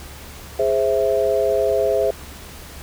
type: chord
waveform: sine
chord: Ab augmented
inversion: none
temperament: equal with one note detuned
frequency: 415.3 / 525.1 / 659.3 Hz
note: Ab4 / C5 / E5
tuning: 0 / +6 / 0 cents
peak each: -20 dBFS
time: 0.59-2.11 s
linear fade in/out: 5 ms
effects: added 72 Hz sine -40 dBFS peak until 2.82 s + pink hiss -39 dBFS RMS until 2.82 s